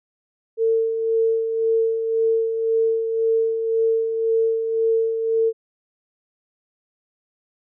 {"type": "tone with tremolo", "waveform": "sine", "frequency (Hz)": 450.8, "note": "A4", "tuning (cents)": 42, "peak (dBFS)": -15, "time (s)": [0.57, 5.53], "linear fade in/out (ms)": 50, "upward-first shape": "sine", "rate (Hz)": 1.9, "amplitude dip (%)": 50, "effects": []}